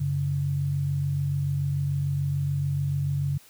sine tone pair together, 94.52 / 141.4 Hz, F#2 / C#3, +37 / +35 cents, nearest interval perfect fifth, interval 698 cents, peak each -31 / -24 dBFS, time 0-3.38 s, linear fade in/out 10 ms, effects white hiss -54 dBFS RMS until 3.49 s

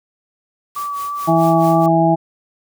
white noise with tremolo, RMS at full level -35 dBFS, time 0.75-1.86 s, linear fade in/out 0 ms, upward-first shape sine, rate 4.6 Hz, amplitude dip 85%
sine tone with vibrato, 1149 Hz, D6, 38 cents flat, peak -21 dBFS, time 0.76-1.88 s, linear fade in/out 5 ms, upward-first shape sine, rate 3.2 Hz, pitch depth 18 cents each way
harmonic tone, 164.81 Hz, E3, in tune, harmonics 1 / 2 / 4 / 5, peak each -16 / -16 / -16 / -16 dBFS, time 1.27-2.16 s, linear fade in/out 20 ms
effects none

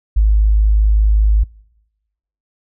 sine tone, 52.6 Hz, G#1, 23 cents sharp, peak -8 dBFS, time 0.16-1.44 s, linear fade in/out 10 ms, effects noise-tail reverb RT60 1.0 s tail -26 dB re dry

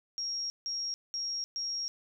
sine tone bursts at uneven times, 5588 Hz, F8, in tune, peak -32 dBFS, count 4, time 0.18-0.5 / 0.66-0.94 / 1.14-1.44 / 1.56-1.88 s, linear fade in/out 0 ms, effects none

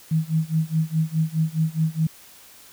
sine tone with tremolo, 159.4 Hz, D#3, 42 cents sharp, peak -16 dBFS, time 0.11-2.07 s, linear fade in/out 5 ms, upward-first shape sine, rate 4.8 Hz, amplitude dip 95%, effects white hiss -48 dBFS RMS until 2.72 s

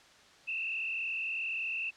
sine tone with frequency modulation, 2657 Hz, E7, 13 cents sharp, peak -32 dBFS, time 0.47-1.91 s, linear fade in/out 20 ms, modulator 41.7 Hz, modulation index 2.3, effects white hiss -58 dBFS RMS until 1.96 s + low-pass 5000 Hz 12 dB/octave

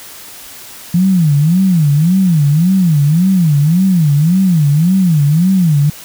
sine tone with vibrato, 165.6 Hz, E3, 8 cents sharp, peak -7 dBFS, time 0.94-5.9 s, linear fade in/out 5 ms, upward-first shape sine, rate 1.8 Hz, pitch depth 260 cents each way, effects white hiss -33 dBFS RMS until 6.04 s

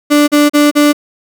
35% pulse tone bursts, 293.7 Hz, D4, in tune, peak -4 dBFS, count 4, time 0.1-0.931 s, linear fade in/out 20 ms, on 180 ms, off 37 ms, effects none

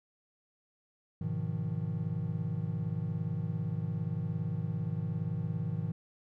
triangle chord, F half-diminished seventh, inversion first, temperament just, 104.77 / 125.72 / 157.15 / 174.61 Hz, Ab2 / Cb3 / Eb3 / F3, +16 / +31 / +18 / 0 cents, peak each -35 / -37 / -33 / -37 dBFS, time 1.21-5.92 s, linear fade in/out 5 ms, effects none

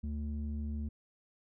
square tone with low-pass filter, 73.42 Hz, D2, in tune, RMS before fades -37 dBFS, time 0.03-0.89 s, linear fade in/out 10 ms, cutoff 180 Hz, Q 5.6, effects none

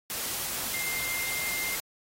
sine tone in noise, 2100 Hz, C7, 6 cents sharp, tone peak -32 dBFS, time 0.74-1.75 s, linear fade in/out 0 ms, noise white, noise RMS -33 dBFS, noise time 0.1-1.8 s, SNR -2 dB, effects AAC 48 kbps

